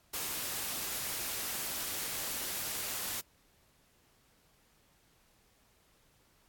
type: noise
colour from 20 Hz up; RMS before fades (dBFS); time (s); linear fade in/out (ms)
white; -37; 0.13-3.21; 10
effects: pink hiss -68 dBFS RMS until 6.48 s + AAC 64 kbps